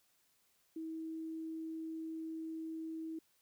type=tone; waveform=sine; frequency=321.8 Hz; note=E4; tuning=42 cents flat; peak=-40 dBFS; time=0.76-3.19 s; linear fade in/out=5 ms; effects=white hiss -74 dBFS RMS until 3.41 s